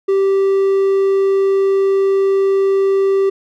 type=tone; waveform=triangle; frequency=390 Hz; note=G4; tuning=9 cents flat; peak=-9 dBFS; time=0.08-3.3 s; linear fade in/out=10 ms; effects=none